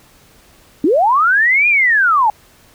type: linear two-way sweep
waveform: sine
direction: up then down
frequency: 267.4 to 2467 to 814 Hz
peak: -9 dBFS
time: 0.84-2.3 s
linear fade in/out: 2 ms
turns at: 1.68 s
effects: pink hiss -48 dBFS RMS until 2.74 s